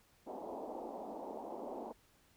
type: band-pass noise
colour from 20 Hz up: white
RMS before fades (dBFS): -45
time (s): 0.26-1.93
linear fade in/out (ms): 20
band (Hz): 220 to 880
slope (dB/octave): 48
effects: pink hiss -69 dBFS RMS until 2.36 s